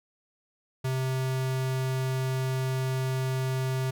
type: tone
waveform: square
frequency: 130.81 Hz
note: C3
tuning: in tune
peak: -27 dBFS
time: 0.84-3.91 s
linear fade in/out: 10 ms
effects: none